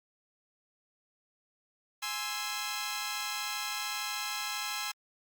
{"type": "chord", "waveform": "10% pulse", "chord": "Ab augmented", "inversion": "none", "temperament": "equal", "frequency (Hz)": [830.6, 1046.5, 1318.5], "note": ["Ab5", "C6", "E6"], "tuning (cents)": [0, 0, 0], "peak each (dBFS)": -30, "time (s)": [2.02, 4.92], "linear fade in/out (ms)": 10, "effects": ["Opus 48 kbps"]}